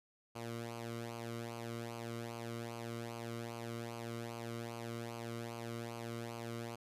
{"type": "tone with flanger", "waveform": "sawtooth", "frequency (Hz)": 116.54, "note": "A#2", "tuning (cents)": 0, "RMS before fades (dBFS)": -44, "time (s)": [0.35, 6.76], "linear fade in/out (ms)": 10, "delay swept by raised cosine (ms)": [0.54, 1.19], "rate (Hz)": 2.5, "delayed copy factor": -0.7, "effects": ["resampled to 32000 Hz"]}